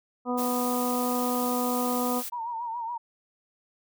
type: harmonic tone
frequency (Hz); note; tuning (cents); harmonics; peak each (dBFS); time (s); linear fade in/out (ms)
246.9; B3; 0; 1 / 2 / 3 / 4 / 5; -28 / -31 / -33 / -34 / -35; 0.25-2.23; 50
type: noise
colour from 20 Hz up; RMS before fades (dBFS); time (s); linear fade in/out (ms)
blue; -35; 0.37-2.3; 20
type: tone with vibrato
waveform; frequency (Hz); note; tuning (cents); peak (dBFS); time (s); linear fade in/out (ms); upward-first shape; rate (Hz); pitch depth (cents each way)
sine; 932.3; A#5; 0; -30; 2.32-2.98; 10; triangle; 7.1; 89
effects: none